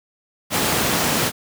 pink high-pass noise, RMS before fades -20 dBFS, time 0.5-1.32 s, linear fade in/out 50 ms, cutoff 130 Hz, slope 12 dB/octave, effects none

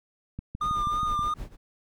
click train, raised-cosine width 5 ms, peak -22 dBFS, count 6, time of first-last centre 0.39-1.193 s, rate 6.23 Hz
brown noise with tremolo, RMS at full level -36 dBFS, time 0.6-1.57 s, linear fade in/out 50 ms, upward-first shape sine, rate 6.4 Hz, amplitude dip 90%
triangle tone with vibrato, 1211 Hz, D#6, 47 cents flat, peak -23 dBFS, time 0.61-1.34 s, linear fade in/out 5 ms, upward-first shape triangle, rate 3 Hz, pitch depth 33 cents each way
effects none

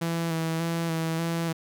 sawtooth tone with vibrato, 164.81 Hz, E3, in tune, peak -22 dBFS, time 0.01-1.53 s, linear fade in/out 10 ms, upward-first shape square, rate 1.7 Hz, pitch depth 22 cents each way, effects none

